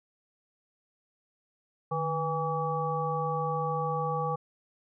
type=harmonic tone with a mistuned harmonic; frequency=163.3 Hz; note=E3; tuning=16 cents flat; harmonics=1 / 3 / 5 / 7; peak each=-33 / -33 / -33 / -33 dBFS; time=1.91-4.36 s; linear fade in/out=10 ms; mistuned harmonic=1; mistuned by=-120 cents; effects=none